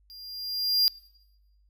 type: tone with level ramp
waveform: square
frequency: 4800 Hz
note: D8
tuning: 37 cents sharp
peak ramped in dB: -45 to -18 dBFS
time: 0.1-0.88 s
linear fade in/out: 0 ms
effects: noise-tail reverb RT60 1.0 s tail -24 dB re dry + added 50 Hz sine -60 dBFS peak until 1.69 s